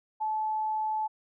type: tone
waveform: sine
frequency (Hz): 866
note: A5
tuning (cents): -28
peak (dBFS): -27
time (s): 0.2-1.08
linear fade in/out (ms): 20
effects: none